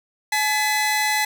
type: tone pair together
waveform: sawtooth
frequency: 852 / 2008 Hz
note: G#5 / B6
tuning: +44 / +28 cents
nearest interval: octave + minor third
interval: 1484 cents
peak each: -18 dBFS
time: 0.32-1.25 s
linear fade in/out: 5 ms
effects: none